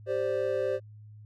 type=chord; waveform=triangle; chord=G suspended fourth; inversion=none; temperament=equal; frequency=392 / 523.3 / 587.3 Hz; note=G4 / C5 / D5; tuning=0 / 0 / 0 cents; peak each=-30 / -27 / -31 dBFS; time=0.06-0.8 s; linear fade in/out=50 ms; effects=added 106 Hz sine -46 dBFS peak until 1.25 s